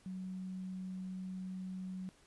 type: tone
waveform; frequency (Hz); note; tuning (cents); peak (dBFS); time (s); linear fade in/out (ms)
sine; 186.3; F#3; +12; -40; 0.06-2.09; 0
effects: pink hiss -66 dBFS RMS until 2.26 s + resampled to 24000 Hz